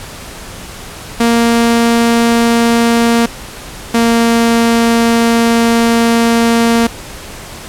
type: tone pair in turn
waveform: sawtooth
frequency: 233.1 / 231.8 Hz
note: A#3 / A#3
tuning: 0 / -10 cents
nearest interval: unison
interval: 10 cents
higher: first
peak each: -4 dBFS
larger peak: neither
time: 1.2-3.26 / 3.94-6.87 s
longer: second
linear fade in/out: 5 ms
effects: pink hiss -29 dBFS RMS until 7.68 s + low-pass 12000 Hz 12 dB/octave